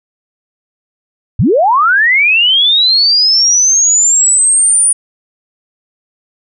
sine linear sweep, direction up, 72.3 to 9550 Hz, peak -6 dBFS, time 1.39-4.93 s, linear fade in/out 5 ms, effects none

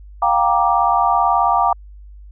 sine chord, G minor seventh, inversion third, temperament just, 705.6 / 784 / 940.8 / 1176 Hz, F5 / G5 / Bb5 / D6, +18 / 0 / +16 / +2 cents, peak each -18 dBFS, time 0.22-1.73 s, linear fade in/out 5 ms, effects added 50 Hz sine -36 dBFS peak until 2.31 s

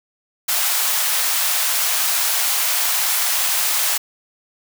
white high-pass noise, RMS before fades -19 dBFS, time 0.48-3.98 s, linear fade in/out 10 ms, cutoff 660 Hz, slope 24 dB/octave, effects none

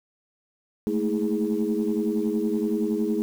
sine tone cluster, 213.7 / 224.4 / 321 / 414.7 Hz, G#3 / A3 / E4 / G#4, +50 / +34 / -46 / -3 cents, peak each -27 dBFS, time 0.87-3.22 s, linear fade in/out 0 ms, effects tanh soft clip ceiling -14 dBFS + 8-bit

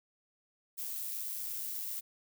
violet noise with amplitude modulation, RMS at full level -37 dBFS, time 0.77-2.01 s, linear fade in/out 20 ms, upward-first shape sine, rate 106 Hz, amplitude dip 40%, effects none

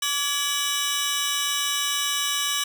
25% pulse tone cluster, 1155 / 1689 / 2972 / 3828 / 5550 Hz, D6 / G#6 / F#7 / A#7 / F8, -29 / +29 / +7 / +45 / -12 cents, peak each -27 / -29 / -23 / -25 / -30 dBFS, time 0.02-2.64 s, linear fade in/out 5 ms, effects none

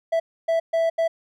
triangle tone bursts at uneven times, 659.3 Hz, E5, in tune, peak -16 dBFS, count 4, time 0.12-0.2 / 0.48-0.6 / 0.73-0.9 / 0.98-1.08 s, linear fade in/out 10 ms, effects none

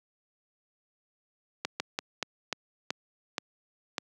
slowing click train, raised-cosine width 0.2 ms, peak -12 dBFS, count 8, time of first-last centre 1.65-3.982 s, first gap 150 ms, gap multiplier 1.26, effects high-pass 200 Hz 12 dB/octave

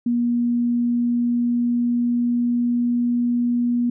sine tone with pitch glide, 239.1 to 240.9 Hz, A#3 to B3, +44 to -43 cents, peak -17 dBFS, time 0.06-3.9 s, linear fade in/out 5 ms, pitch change +13 cents, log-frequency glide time 0.22-3.21 s, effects none

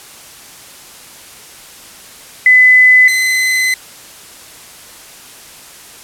sine / 40% pulse tone pair in turn, 2010 / 2031 Hz, B6 / B6, +30 / +48 cents, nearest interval unison, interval 18 cents, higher second, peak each -3 / -10 dBFS, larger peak first, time 2.46-3.08 / 3.08-3.74 s, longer second, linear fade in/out 2 ms, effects white hiss -36 dBFS RMS until 6.03 s + low-pass 12000 Hz 12 dB/octave

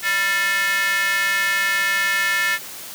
square tone with high-pass filter, 196.2 Hz, G3, 2 cents sharp, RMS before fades -20 dBFS, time 0.02-2.59 s, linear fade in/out 50 ms, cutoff 1800 Hz, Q 4.2, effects white hiss -35 dBFS RMS until 2.94 s + high-pass 100 Hz 12 dB/octave

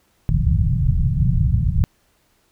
white low-pass noise, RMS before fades -17 dBFS, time 0.29-1.84 s, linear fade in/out 0 ms, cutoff 160 Hz, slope 48 dB/octave, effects pink hiss -62 dBFS RMS until 2.51 s

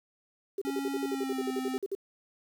sine tone bursts, 394.1 Hz, G4, 9 cents sharp, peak -29 dBFS, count 16, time 0.58-1.951 s, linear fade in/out 5 ms, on 36 ms, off 53 ms
square tone with pitch glide, 276.5 to 259.5 Hz, C#4 to C4, -4 to -14 cents, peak -33 dBFS, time 0.65-1.78 s, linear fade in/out 0 ms, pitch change -110 cents, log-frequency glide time 1.05-1.45 s
effects 9-bit

